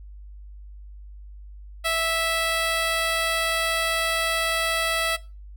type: tone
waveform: 10% pulse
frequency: 657 Hz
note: E5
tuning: 6 cents flat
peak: -13 dBFS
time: 1.84-5.17 s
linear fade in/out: 20 ms
effects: noise-tail reverb RT60 0.3 s tail -20 dB re dry + added 50 Hz sine -39 dBFS peak until 5.56 s